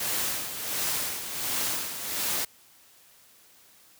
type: noise with tremolo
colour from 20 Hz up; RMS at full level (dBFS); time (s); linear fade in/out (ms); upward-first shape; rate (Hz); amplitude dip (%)
white; -28; 0-2.45; 5; sine; 1.4; 60
effects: white hiss -57 dBFS RMS until 3.99 s + high-pass 60 Hz 12 dB/octave